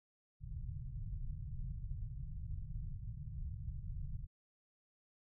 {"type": "low-pass noise", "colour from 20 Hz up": "pink", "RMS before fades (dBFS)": -43, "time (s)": [0.4, 4.27], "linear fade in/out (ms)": 50, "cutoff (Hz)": 150, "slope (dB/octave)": 48, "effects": []}